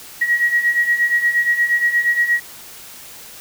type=beating tone pair; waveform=sine; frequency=1900 / 1908.5 Hz; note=A#6 / A#6; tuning=+33 / +40 cents; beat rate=8.5 Hz; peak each=-20 / -15 dBFS; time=0.21-2.4 s; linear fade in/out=10 ms; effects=white hiss -38 dBFS RMS until 3.4 s